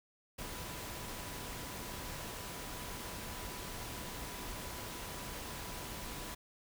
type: tone in noise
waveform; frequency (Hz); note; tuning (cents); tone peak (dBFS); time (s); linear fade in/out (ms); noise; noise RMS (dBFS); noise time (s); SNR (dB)
sine; 987.8; B5; 0; -54; 0.38-6.35; 10; pink; -44; 0.38-6.35; -13
effects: none